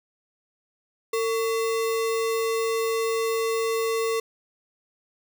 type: tone with sample-and-hold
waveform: sine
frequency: 452.1 Hz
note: A4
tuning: 47 cents sharp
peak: -22 dBFS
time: 1.13-4.2 s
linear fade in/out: 5 ms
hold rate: 1575 Hz
effects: none